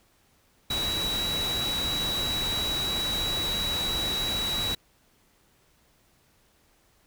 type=tone in noise; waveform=sine; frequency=3901 Hz; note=B7; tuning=22 cents flat; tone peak=-27 dBFS; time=0.7-4.75 s; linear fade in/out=5 ms; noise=pink; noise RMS=-33 dBFS; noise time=0.7-4.75 s; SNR=+3 dB; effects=pink hiss -64 dBFS RMS until 7.06 s